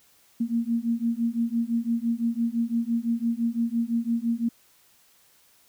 sine beating tone pair, 229.6 / 235.5 Hz, A#3 / A#3, -26 / +18 cents, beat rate 5.9 Hz, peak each -26 dBFS, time 0.4-4.49 s, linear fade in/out 10 ms, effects white hiss -60 dBFS RMS until 5.68 s

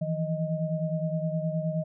sine tone cluster, 160 / 169.6 / 623 Hz, D#3 / E3 / D#5, +49 / +50 / +2 cents, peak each -29 / -32 / -32 dBFS, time 0.01-1.84 s, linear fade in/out 10 ms, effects none

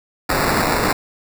blue noise with sample-and-hold, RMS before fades -18 dBFS, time 0.29-0.93 s, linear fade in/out 5 ms, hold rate 3150 Hz, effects none

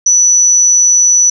sine tone, 5940 Hz, F#8, 6 cents sharp, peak -5 dBFS, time 0.06-1.3 s, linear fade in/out 5 ms, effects none

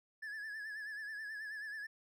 triangle tone with vibrato, 1719 Hz, A6, 41 cents flat, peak -40 dBFS, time 0.22-1.87 s, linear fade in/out 10 ms, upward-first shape sine, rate 9.3 Hz, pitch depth 65 cents each way, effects none

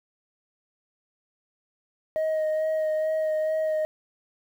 sine tone with vibrato, 626 Hz, D#5, 10 cents sharp, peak -20 dBFS, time 2.16-3.85 s, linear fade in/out 0 ms, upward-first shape sine, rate 2.3 Hz, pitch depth 15 cents each way, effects tanh soft clip ceiling -22 dBFS + 9-bit

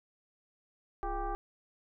sine tone with frequency modulation, 415.3 Hz, G#4, in tune, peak -32 dBFS, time 1.03-1.35 s, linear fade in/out 0 ms, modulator 381 Hz, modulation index 1.9, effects none

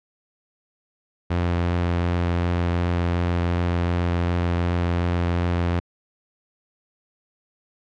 sawtooth tone with vibrato, 87 Hz, F2, 6 cents flat, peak -16 dBFS, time 1.3-5.8 s, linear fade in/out 10 ms, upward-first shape triangle, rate 2.7 Hz, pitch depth 12 cents each way, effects low-pass 3000 Hz 12 dB/octave

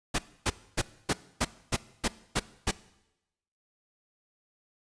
pink noise bursts, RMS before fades -26 dBFS, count 9, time 0.14-2.714 s, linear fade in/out 10 ms, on 46 ms, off 270 ms, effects noise-tail reverb RT60 0.9 s tail -19 dB re dry + resampled to 22050 Hz

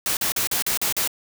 white noise bursts, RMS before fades -23 dBFS, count 7, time 0.06-1.076 s, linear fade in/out 2 ms, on 110 ms, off 41 ms, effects none

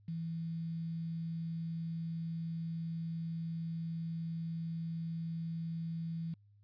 sine tone with quantisation, 164.81 Hz, E3, in tune, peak -36 dBFS, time 0.08-6.34 s, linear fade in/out 5 ms, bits 10, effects added 102 Hz sine -61 dBFS peak until 6.63 s + resampled to 11025 Hz

